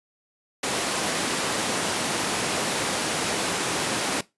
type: high-pass noise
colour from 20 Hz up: pink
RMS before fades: -26 dBFS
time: 0.63-4.21 s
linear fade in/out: 5 ms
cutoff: 220 Hz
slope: 12 dB/octave
effects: noise-tail reverb RT60 0.2 s tail -19 dB re dry + resampled to 24000 Hz